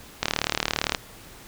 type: click train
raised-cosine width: 0.2 ms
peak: -4 dBFS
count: 28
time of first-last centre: 0.23-0.948 s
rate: 37.6 Hz
effects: pink hiss -46 dBFS RMS until 1.47 s